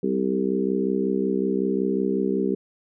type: harmonic tone with a mistuned harmonic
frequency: 65.41 Hz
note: C2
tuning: in tune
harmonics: 3 / 4 / 5 / 6 / 7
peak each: -26 / -27 / -29 / -25 / -31 dBFS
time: 0.03-2.55 s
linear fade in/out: 5 ms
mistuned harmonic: 7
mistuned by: -17 cents
effects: none

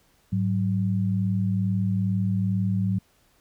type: tone pair together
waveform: sine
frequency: 105.3 / 187.62 Hz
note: G#2 / F#3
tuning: +24 / +24 cents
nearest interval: minor seventh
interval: 1000 cents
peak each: -24 dBFS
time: 0.32-2.99 s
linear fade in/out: 10 ms
effects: pink hiss -63 dBFS RMS until 3.4 s

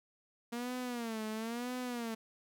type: tone with vibrato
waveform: sawtooth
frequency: 233.4 Hz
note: A#3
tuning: 2 cents sharp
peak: -33 dBFS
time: 0.52-2.15 s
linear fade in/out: 10 ms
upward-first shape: sine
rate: 1 Hz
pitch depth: 130 cents each way
effects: none

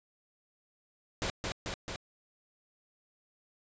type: noise with echo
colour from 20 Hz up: pink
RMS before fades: -33 dBFS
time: 1.22-1.3 s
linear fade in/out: 0 ms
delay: 220 ms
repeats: 3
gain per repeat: -2 dB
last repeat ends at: 1.96 s
effects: resampled to 16000 Hz

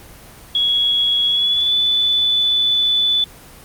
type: tone with pitch glide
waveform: sine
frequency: 3341 to 3483 Hz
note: G#7 to A7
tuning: +10 to -18 cents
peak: -13 dBFS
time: 0.55-3.24 s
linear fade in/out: 2 ms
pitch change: +72 cents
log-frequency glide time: 1.28-1.74 s
effects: pink hiss -41 dBFS RMS until 3.64 s + Opus 24 kbps

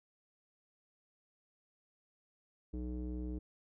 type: tone with low-pass filter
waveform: square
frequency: 61.74 Hz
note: B1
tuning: in tune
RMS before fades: -40 dBFS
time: 2.73-3.39 s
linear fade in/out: 10 ms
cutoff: 350 Hz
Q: 3.7
effects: none

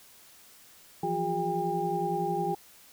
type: tone cluster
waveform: sine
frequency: 166.3 / 177.2 / 357.7 / 406.2 / 803 Hz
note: E3 / F3 / F4 / G#4 / G5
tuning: +16 / +25 / +41 / -38 / +41 cents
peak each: -36 / -38 / -33 / -34 / -30 dBFS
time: 1.03-2.55 s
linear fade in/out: 5 ms
effects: white hiss -55 dBFS RMS until 2.92 s

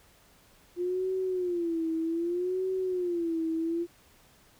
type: tone with vibrato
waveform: sine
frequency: 349.2 Hz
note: F4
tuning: in tune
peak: -27 dBFS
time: 0.76-3.87 s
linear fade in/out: 50 ms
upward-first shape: sine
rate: 0.64 Hz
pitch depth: 130 cents each way
effects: pink hiss -60 dBFS RMS until 4.59 s

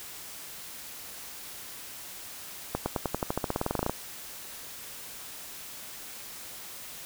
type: accelerating click train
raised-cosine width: 1 ms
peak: -13 dBFS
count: 19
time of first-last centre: 2.75-3.896 s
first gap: 110 ms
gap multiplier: 0.93
effects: white hiss -43 dBFS RMS until 7.05 s

